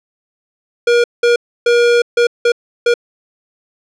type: tone bursts at uneven times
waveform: square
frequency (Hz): 476.5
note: A#4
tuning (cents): +38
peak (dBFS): -9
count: 6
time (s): 0.87-1.04 / 1.23-1.36 / 1.66-2.02 / 2.17-2.27 / 2.45-2.52 / 2.86-2.94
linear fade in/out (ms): 5
effects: low-pass 5000 Hz 12 dB/octave